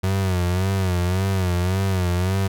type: tone with vibrato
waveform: 35% pulse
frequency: 92.5 Hz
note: F#2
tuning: in tune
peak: -17 dBFS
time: 0.03-2.48 s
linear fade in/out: 10 ms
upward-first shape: sine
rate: 1.8 Hz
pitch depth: 87 cents each way
effects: none